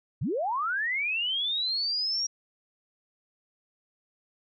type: linear sweep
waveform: sine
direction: up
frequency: 89.3 to 5690 Hz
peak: -26 dBFS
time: 0.21-2.27 s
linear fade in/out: 10 ms
effects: none